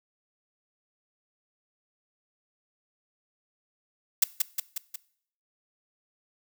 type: noise with echo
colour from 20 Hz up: blue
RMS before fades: -19 dBFS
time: 4.22-4.24 s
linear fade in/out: 5 ms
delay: 180 ms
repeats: 4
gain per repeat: -4 dB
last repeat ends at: 4.96 s
effects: noise-tail reverb RT60 0.6 s tail -20 dB re dry